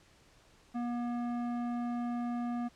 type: tone with low-pass filter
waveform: square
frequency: 240 Hz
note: B3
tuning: 49 cents flat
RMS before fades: -35 dBFS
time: 0.74-2.69 s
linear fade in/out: 20 ms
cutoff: 1100 Hz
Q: 0.96
effects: pink hiss -63 dBFS RMS until 2.75 s + low-pass 8000 Hz 12 dB/octave